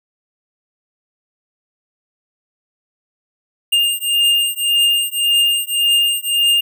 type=beating tone pair; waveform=square; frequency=2814 / 2815.8 Hz; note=F7 / F7; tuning=+12 / +14 cents; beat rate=1.8 Hz; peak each=-17 / -17 dBFS; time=3.72-6.61 s; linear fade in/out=10 ms; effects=none